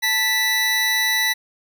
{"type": "tone pair together", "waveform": "25% pulse", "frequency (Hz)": [880, 1968.1], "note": ["A5", "B6"], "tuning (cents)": [0, -7], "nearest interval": "octave + major second", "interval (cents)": 1393, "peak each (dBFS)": [-25, -14], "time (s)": [0.02, 1.34], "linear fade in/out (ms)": 20, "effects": []}